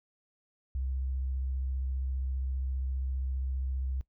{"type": "tone with vibrato", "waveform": "sine", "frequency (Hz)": 65.5, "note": "C2", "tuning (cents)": 2, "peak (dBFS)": -30, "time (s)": [0.75, 4.01], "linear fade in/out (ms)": 0, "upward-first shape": "sine", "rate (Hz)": 15, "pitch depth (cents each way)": 24, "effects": ["noise-tail reverb RT60 0.1 s tail -20 dB re dry"]}